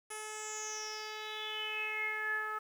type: tone with low-pass filter sweep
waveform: 10% pulse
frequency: 430 Hz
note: A4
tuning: 40 cents flat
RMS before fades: -39 dBFS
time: 0.1-2.59 s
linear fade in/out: 10 ms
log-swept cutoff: 10000 to 1400 Hz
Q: 8.9
effects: 10-bit